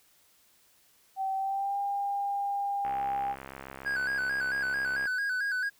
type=tone with pitch glide; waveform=sine; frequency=771 to 802.3 Hz; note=G5 to G5; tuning=-29 to +40 cents; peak=-28 dBFS; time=1.16-3.36 s; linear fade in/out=50 ms; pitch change=+69 cents; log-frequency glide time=1.36-1.78 s
type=click train; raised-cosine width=0.5 ms; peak=-26 dBFS; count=149; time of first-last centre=2.85-5.056 s; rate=67.1 Hz
type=tone with vibrato; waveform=triangle; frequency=1567 Hz; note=G6; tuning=1 cent flat; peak=-26 dBFS; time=3.85-5.7 s; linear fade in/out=20 ms; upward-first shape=square; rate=4.5 Hz; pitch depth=74 cents each way
effects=white hiss -64 dBFS RMS until 5.79 s